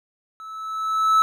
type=tone with level ramp; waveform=triangle; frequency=1305 Hz; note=E6; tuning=18 cents flat; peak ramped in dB=-34 to -10 dBFS; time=0.4-1.22 s; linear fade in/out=0 ms; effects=none